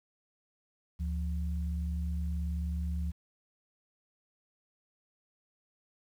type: tone pair together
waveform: sine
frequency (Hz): 73.41 / 174.61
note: D2 / F3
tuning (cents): 0 / 0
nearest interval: octave + minor third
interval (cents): 1500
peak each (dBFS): -31 / -39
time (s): 0.99-3.12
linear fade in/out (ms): 20
effects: 10-bit